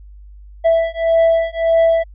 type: beating tone pair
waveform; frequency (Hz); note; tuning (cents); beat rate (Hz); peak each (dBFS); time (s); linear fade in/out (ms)
triangle; 659.3 / 661; E5 / E5; 0 / +5; 1.7; -13; 0.64-2.04; 20
effects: added 50 Hz sine -36 dBFS peak until 2.14 s + resampled to 8000 Hz